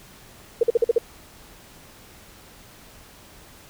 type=tone bursts; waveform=sine; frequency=466.2 Hz; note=A#4; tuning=in tune; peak=-13 dBFS; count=6; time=0.61-0.983 s; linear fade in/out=5 ms; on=23 ms; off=47 ms; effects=pink hiss -48 dBFS RMS until 3.69 s